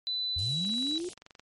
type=tone with pitch glide; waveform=sine; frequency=3995 to 3924 Hz; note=B7 to B7; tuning=+19 to -12 cents; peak=-29 dBFS; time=0.07-0.98 s; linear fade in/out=0 ms; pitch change=-31 cents; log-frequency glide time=0.46-0.53 s
type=linear sweep; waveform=sine; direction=up; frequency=75 to 368.4 Hz; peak=-32 dBFS; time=0.36-1.09 s; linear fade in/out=5 ms
type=band-stop noise; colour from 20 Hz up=white; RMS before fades=-45 dBFS; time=0.38-1.14 s; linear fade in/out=10 ms; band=780 to 2700 Hz; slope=48 dB/octave
type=click train; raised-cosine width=0.2 ms; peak=-32 dBFS; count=18; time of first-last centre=0.65-1.396 s; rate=22.8 Hz
effects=MP3 48 kbps